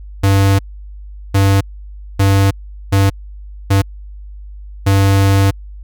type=tone bursts at uneven times; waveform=square; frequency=98 Hz; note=G2; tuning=in tune; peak=-9 dBFS; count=6; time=0.23-0.59 / 1.34-1.61 / 2.19-2.51 / 2.92-3.1 / 3.7-3.82 / 4.86-5.51 s; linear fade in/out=10 ms; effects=added 50 Hz sine -29 dBFS peak until 5.83 s